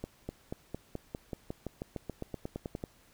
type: accelerating click train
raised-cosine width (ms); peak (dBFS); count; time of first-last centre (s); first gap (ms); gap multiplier
2; -23; 19; 0.04-2.839; 250; 0.94
effects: pink hiss -63 dBFS RMS until 3.13 s